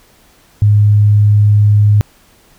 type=tone; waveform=sine; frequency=104.1 Hz; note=G#2; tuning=5 cents sharp; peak=-5 dBFS; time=0.62-2.01 s; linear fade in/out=0 ms; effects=pink hiss -48 dBFS RMS until 2.58 s